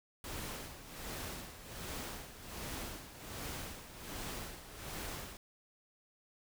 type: noise with tremolo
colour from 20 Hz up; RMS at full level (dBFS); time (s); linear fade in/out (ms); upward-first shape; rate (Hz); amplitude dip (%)
pink; -42; 0.24-5.37; 2; sine; 1.3; 70
effects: none